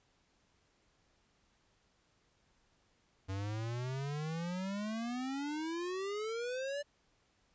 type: exponential sweep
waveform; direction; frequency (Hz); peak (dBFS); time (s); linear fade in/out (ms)
square; up; 94.3 to 587.3; -37; 3.28-6.83; 20
effects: pink hiss -73 dBFS RMS until 7.54 s + resampled to 16000 Hz